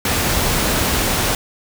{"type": "noise", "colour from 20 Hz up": "pink", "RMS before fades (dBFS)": -18, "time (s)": [0.05, 1.35], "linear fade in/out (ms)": 2, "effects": []}